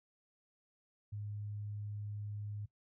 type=tone; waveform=sine; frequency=103.83 Hz; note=G#2; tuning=in tune; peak=-40 dBFS; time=1.12-2.66 s; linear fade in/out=10 ms; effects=noise-tail reverb RT60 0.1 s tail -18 dB re dry